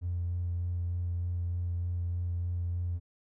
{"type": "tone with vibrato", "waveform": "triangle", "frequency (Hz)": 87.31, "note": "F2", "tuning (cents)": 0, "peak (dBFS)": -26, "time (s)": [0.01, 3], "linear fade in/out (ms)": 50, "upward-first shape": "sine", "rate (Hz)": 3.3, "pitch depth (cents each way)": 14, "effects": ["tanh soft clip ceiling -27 dBFS"]}